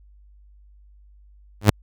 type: tone with exponential growth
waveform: sawtooth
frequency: 103.83 Hz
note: G#2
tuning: in tune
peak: -3 dBFS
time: 1.61-1.7 s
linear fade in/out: 5 ms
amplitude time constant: 18 ms
effects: added 50 Hz sine -48 dBFS peak until 1.82 s